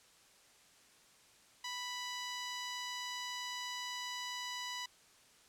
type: tone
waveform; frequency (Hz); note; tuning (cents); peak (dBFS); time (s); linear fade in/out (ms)
10% pulse; 987.8; B5; 0; -31; 1.64-4.86; 5
effects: white hiss -64 dBFS RMS until 5.48 s + low-pass 9000 Hz 12 dB/octave